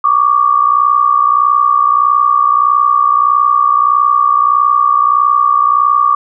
sine tone pair together, 1128 / 1189.6 Hz, C#6 / D6, +30 / +22 cents, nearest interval minor second, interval 92 cents, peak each -10 dBFS, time 0.04-6.15 s, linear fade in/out 5 ms, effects none

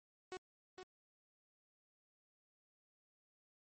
sawtooth tone with echo, 370 Hz, F#4, in tune, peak -40 dBFS, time 0.32-0.37 s, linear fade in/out 0 ms, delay 460 ms, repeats 1, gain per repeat -6 dB, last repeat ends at 0.83 s, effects MP3 32 kbps

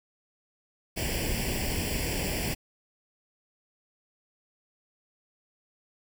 pink noise with comb filter, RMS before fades -30 dBFS, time 0.96-2.55 s, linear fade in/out 20 ms, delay 0.39 ms, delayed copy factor +0.85, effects none

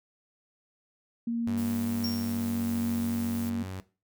sine tone with tremolo, 233.1 Hz, A#3, in tune, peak -26 dBFS, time 1.27-3.63 s, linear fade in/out 5 ms, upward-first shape triangle, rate 0.78 Hz, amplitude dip 25%
sawtooth tone with pitch glide, 98 to 94.01 Hz, G2 to F#2, 0 to +28 cents, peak -32 dBFS, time 1.47-3.8 s, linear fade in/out 0 ms, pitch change -72 cents, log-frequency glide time 2.03-2.71 s
blue noise, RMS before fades -44 dBFS, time 1.57-3.5 s, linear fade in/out 10 ms
square tone with exponential decay, 5530 Hz, F8, 18 cents flat, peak -31 dBFS, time 2.04-2.48 s, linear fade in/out 2 ms, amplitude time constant 95 ms
effects noise-tail reverb RT60 0.3 s tail -17 dB re dry

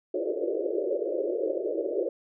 pink band-pass noise, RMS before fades -29 dBFS, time 0.14-2.09 s, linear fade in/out 5 ms, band 330 to 600 Hz, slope 96 dB/octave, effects none

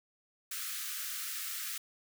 white high-pass noise, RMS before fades -39 dBFS, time 0.51-1.78 s, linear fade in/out 5 ms, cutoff 1200 Hz, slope 96 dB/octave, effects none

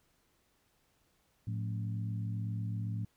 harmonic tone with a mistuned harmonic, 55 Hz, A1, in tune, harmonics 2 / 3 / 4 / 5, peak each -34 / -42 / -47 / -51 dBFS, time 1.47-3.05 s, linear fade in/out 5 ms, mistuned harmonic 3, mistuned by +130 cents, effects pink hiss -73 dBFS RMS until 3.16 s

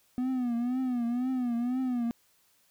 triangle tone with vibrato, 246.9 Hz, B3, in tune, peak -25 dBFS, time 0.18-2.11 s, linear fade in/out 0 ms, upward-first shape triangle, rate 2 Hz, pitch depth 110 cents each way, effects white hiss -67 dBFS RMS until 2.7 s

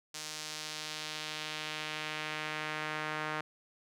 sawtooth tone with band-pass filter sweep, 153.9 Hz, D#3, 19 cents flat, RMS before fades -39 dBFS, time 0.14-3.41 s, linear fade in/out 5 ms, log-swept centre 6000 to 1500 Hz, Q 1.2, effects none

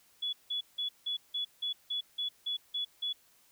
sine tone bursts, 3403 Hz, G#7, 41 cents sharp, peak -31 dBFS, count 11, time 0.22-3.13 s, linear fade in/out 10 ms, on 110 ms, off 170 ms, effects white hiss -65 dBFS RMS until 3.51 s

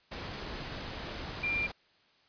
sine tone in noise, 2385 Hz, D7, 26 cents sharp, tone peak -29 dBFS, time 1.43-1.67 s, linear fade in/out 10 ms, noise pink, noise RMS -40 dBFS, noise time 0.11-1.72 s, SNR +8 dB, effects white hiss -66 dBFS RMS until 2.28 s + resampled to 11025 Hz

